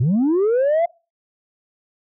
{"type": "linear sweep", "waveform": "sine", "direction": "up", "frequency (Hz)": [108.9, 698.5], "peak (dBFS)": -12, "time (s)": [0, 0.86], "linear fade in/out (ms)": 10, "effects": ["noise-tail reverb RT60 0.3 s tail -24 dB re dry", "tanh soft clip ceiling -13 dBFS"]}